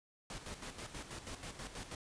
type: noise with tremolo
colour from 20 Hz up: pink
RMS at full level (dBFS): -45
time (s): 0.3-1.95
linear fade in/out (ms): 2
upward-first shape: square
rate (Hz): 6.2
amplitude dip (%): 60
effects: resampled to 22050 Hz